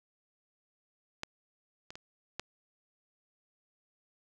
clicks, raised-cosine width 0.2 ms, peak -18 / -27 / -27 / -18 dBFS, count 4, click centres 1.234 / 1.905 / 1.955 / 2.396 s, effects none

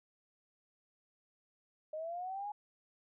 sine linear sweep, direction up, 610 to 841 Hz, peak -38 dBFS, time 1.93-2.52 s, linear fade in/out 5 ms, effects none

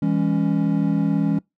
triangle chord, C# minor, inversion first, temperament equal with one note detuned, 164.81 / 203.3 / 277.2 Hz, E3 / G#3 / C#4, 0 / -37 / 0 cents, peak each -20 dBFS, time 0.02-1.39 s, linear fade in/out 5 ms, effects noise-tail reverb RT60 0.2 s tail -25 dB re dry

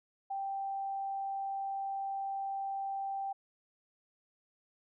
sine tone, 784 Hz, G5, in tune, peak -34 dBFS, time 0.3-3.33 s, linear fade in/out 10 ms, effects none

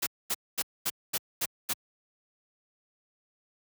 white noise bursts, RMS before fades -29 dBFS, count 7, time 0.02-1.736 s, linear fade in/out 10 ms, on 48 ms, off 230 ms, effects high-pass 80 Hz 12 dB/octave

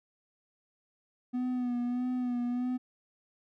triangle tone with vibrato, 246.9 Hz, B3, in tune, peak -27 dBFS, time 1.33-2.78 s, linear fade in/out 20 ms, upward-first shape sine, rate 1.6 Hz, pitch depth 36 cents each way, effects none

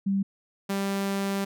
sine / sawtooth tone pair in turn, 196 / 197.06 Hz, G3 / G3, 0 / +9 cents, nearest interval unison, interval 9 cents, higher second, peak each -22 dBFS, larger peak neither, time 0.06-0.23 / 0.69-1.45 s, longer second, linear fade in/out 10 ms, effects none

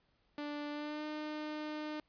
sawtooth tone with pitch glide, 293.7 to 303.9 Hz, D4 to D#4, 0 to -41 cents, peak -35 dBFS, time 0.38-2 s, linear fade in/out 2 ms, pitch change +59 cents, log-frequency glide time 0.71-1.05 s, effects pink hiss -75 dBFS RMS until 2.08 s + resampled to 11025 Hz

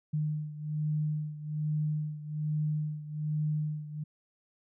sine beating tone pair, 151.7 / 152.9 Hz, D#3 / D#3, -44 / -30 cents, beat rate 1.2 Hz, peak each -31 / -35 dBFS, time 0.13-4.04 s, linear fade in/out 10 ms, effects none

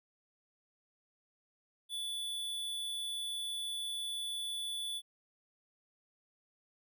square tone, 3461 Hz, A7, 29 cents flat, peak -37 dBFS, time 1.89-5.02 s, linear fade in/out 50 ms, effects none

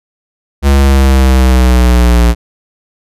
square exponential sweep, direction down, 70.1 to 58.27 Hz, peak -5 dBFS, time 0.62-2.35 s, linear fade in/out 50 ms, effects resampled to 32000 Hz

